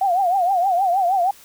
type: tone with vibrato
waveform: sine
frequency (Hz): 740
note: F#5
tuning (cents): 0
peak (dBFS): -15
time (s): 0.01-1.31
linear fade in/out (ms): 5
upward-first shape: triangle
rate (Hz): 6.4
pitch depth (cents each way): 160
effects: white hiss -47 dBFS RMS until 1.44 s